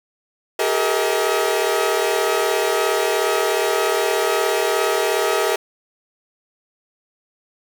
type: tone cluster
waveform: sawtooth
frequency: 389.1 / 426 / 468.6 / 638 Hz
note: G4 / G#4 / A#4 / D#5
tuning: -13 / +44 / +9 / +43 cents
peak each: -19 dBFS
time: 0.59-5.56 s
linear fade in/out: 5 ms
effects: 7-bit